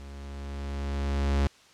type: tone with level ramp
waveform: 45% pulse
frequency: 69.9 Hz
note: C#2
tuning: 15 cents sharp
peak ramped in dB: -41 to -21 dBFS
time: 0-1.47 s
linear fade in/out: 0 ms
effects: white hiss -56 dBFS RMS until 1.73 s + low-pass 6000 Hz 12 dB/octave